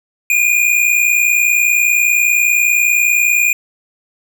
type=tone pair together; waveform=square; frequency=2405 / 2465 Hz; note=D7 / D#7; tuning=+41 / -17 cents; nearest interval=unison; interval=42 cents; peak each=-14 dBFS; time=0.3-3.53 s; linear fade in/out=2 ms; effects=none